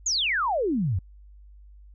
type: exponential sweep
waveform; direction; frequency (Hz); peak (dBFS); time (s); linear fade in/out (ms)
sine; down; 7040 to 81.7; -22; 0.06-0.99; 5
effects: added 50 Hz sine -46 dBFS peak until 1.94 s